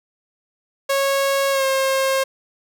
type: tone with pitch glide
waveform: sawtooth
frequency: 550 to 535 Hz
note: C#5 to C5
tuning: -14 to +38 cents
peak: -13 dBFS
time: 0.89-2.24 s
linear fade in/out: 10 ms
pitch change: -48 cents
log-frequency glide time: 1.51-1.64 s
effects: none